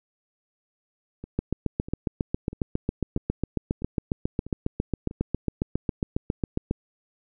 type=two click trains; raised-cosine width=3 ms; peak=-11 / -24 dBFS; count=40 / 7; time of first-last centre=1.39-6.711 / 1.24-5.111 s; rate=7.33 / 1.55 Hz; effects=none